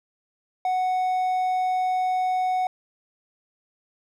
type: tone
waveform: triangle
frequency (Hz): 740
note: F#5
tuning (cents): 0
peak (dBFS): -19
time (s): 0.65-2.67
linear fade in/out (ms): 2
effects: none